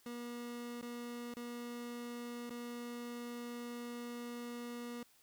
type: tone with dropouts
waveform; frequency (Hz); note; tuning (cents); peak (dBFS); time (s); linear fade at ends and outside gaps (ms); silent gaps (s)
30% pulse; 239.7; A#3; +48; -40; 0.06-5.03; 2; 0.813-0.827 / 1.339-1.367 / 2.496-2.505
effects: white hiss -68 dBFS RMS until 5.22 s